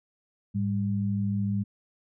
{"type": "tone pair together", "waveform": "sine", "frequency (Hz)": [105.5, 199.16], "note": ["G#2", "G3"], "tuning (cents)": [28, 28], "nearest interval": "major seventh", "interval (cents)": 1100, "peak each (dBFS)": [-28, -27], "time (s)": [0.54, 1.64], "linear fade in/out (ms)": 20, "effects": []}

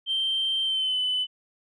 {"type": "tone with pitch glide", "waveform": "sine", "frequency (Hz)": [3136, 3010], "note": ["G7", "F#7"], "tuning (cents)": [0, 29], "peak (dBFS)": -22, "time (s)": [0.06, 1.27], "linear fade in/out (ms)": 50, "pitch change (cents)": -71, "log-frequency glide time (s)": [0.63, 0.99], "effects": ["tanh soft clip ceiling -19 dBFS"]}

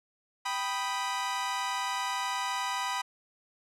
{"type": "chord", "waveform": "sawtooth", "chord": "G augmented", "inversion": "none", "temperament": "equal", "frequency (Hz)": [784, 987.8, 1244.5], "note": ["G5", "B5", "D#6"], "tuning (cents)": [0, 0, 0], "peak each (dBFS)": [-33, -28, -34], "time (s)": [0.45, 3.02], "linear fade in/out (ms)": 10, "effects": ["low-pass 9000 Hz 12 dB/octave"]}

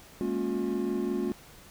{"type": "chord", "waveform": "triangle", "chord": "Bb minor seventh", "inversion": "third", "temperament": "equal with one note detuned", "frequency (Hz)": [207.7, 233.1, 277.2, 358], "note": ["Ab3", "Bb3", "Db4", "F4"], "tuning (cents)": [0, 0, 0, 43], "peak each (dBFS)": [-32, -32, -32, -29], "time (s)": [0.21, 1.32], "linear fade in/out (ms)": 0, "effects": ["pink hiss -52 dBFS RMS until 1.7 s"]}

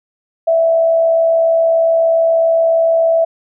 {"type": "tone with frequency modulation", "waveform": "sine", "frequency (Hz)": 659, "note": "E5", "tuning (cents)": -1, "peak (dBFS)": -9, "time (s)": [0.47, 3.25], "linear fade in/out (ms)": 10, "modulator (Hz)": 67.1, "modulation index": 0.24, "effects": []}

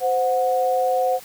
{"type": "tone pair together", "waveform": "sine", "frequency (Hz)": [518, 733], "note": ["C5", "F#5"], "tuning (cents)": [-17, -16], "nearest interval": "tritone", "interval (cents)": 601, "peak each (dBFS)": -20, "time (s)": [0, 1.2], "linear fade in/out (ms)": 50, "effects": ["white hiss -43 dBFS RMS until 1.24 s"]}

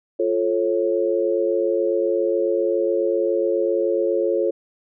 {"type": "chord", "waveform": "sine", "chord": "F augmented", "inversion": "none", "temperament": "just", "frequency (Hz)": [349.2, 436.5, 545.7], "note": ["F4", "A4", "C#5"], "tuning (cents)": [0, -14, -27], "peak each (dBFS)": -22, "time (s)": [0.19, 4.51], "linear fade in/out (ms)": 10, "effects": []}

